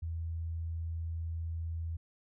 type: tone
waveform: sine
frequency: 82.41 Hz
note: E2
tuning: in tune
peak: -34 dBFS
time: 0.02-1.97 s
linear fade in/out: 10 ms
effects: none